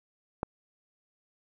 click, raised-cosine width 1 ms, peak -15 dBFS, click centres 0.431 s, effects none

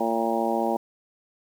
harmonic tone with a mistuned harmonic, 114.3 Hz, A#2, 34 cents flat, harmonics 2 / 3 / 4 / 5 / 6 / 7 / 8, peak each -29 / -29 / -32 / -29 / -31 / -28 / -32 dBFS, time 0-0.77 s, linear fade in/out 5 ms, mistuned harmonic 8, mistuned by +50 cents, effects 8-bit

